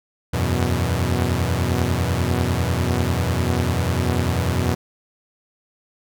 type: chord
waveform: sawtooth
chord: E suspended second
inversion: none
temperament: equal with one note detuned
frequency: 82.41 / 92.5 / 122.76 Hz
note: E2 / F#2 / B2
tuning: 0 / 0 / -10 cents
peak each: -19 dBFS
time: 0.33-4.75 s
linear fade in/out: 10 ms
effects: none